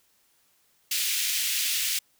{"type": "high-pass noise", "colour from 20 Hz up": "pink", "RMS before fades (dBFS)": -27, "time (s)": [0.91, 1.99], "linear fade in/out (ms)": 5, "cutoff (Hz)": 2400, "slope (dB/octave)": 24, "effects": ["white hiss -66 dBFS RMS until 2.19 s"]}